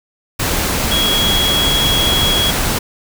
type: tone in noise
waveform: sine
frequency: 3322 Hz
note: G#7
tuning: in tune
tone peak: -14 dBFS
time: 0.91-2.51 s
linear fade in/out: 10 ms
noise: pink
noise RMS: -17 dBFS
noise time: 0.39-2.79 s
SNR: 0 dB
effects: none